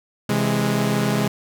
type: chord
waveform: sawtooth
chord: C augmented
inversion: none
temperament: equal with one note detuned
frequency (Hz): 132.41 / 164.81 / 207.7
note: C3 / E3 / G#3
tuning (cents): +21 / 0 / 0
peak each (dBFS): -19 / -22 / -17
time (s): 0.29-1.28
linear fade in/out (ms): 5
effects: none